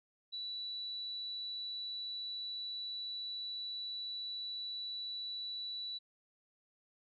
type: tone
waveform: sine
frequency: 3947 Hz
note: B7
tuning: 2 cents flat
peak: -39 dBFS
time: 0.32-5.99 s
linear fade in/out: 20 ms
effects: none